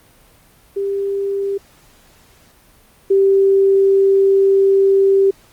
sine tone pair in turn, 396.3 / 390.6 Hz, G4 / G4, +19 / -6 cents, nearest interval unison, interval 25 cents, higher first, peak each -17 / -9 dBFS, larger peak second, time 0.76-1.58 / 3.1-5.31 s, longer second, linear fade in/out 10 ms, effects pink hiss -50 dBFS RMS until 5.52 s + Opus 32 kbps

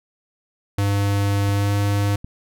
square tone with pitch glide, 100.5 to 101.37 Hz, G2 to G#2, +44 to -41 cents, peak -18 dBFS, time 0.78-2.16 s, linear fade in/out 5 ms, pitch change +15 cents, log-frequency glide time 1.52-1.72 s
clicks, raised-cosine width 5 ms, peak -22 dBFS, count 2, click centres 1.49 / 2.245 s
effects none

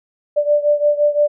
sine beating tone pair, 587.3 / 593.1 Hz, D5 / D5, 0 / +17 cents, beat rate 5.8 Hz, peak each -14 / -17 dBFS, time 0.36-1.28 s, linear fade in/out 20 ms, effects none

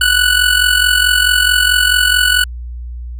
25% pulse tone with amplitude modulation, 1480 Hz, F#6, in tune, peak -3 dBFS, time 0.01-2.44 s, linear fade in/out 5 ms, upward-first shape sine, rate 44.6 Hz, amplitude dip 65%, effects added 60 Hz sine -23 dBFS peak until 3.19 s

